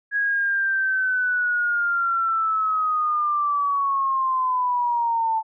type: linear sweep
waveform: sine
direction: down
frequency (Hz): 1661.2 to 880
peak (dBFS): -19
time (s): 0.11-5.43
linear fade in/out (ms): 50
effects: none